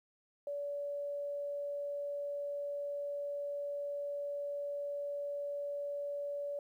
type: tone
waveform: sine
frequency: 573 Hz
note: D5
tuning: 43 cents flat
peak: -36 dBFS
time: 0.47-6.59 s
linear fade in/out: 2 ms
effects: 12-bit